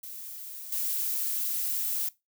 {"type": "noise with level steps", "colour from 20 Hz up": "violet", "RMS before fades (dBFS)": [-41, -30], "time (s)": [0.03, 2.09], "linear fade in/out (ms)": 5, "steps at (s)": 0.72, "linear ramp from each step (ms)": 5, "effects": ["noise-tail reverb RT60 0.2 s tail -19 dB re dry"]}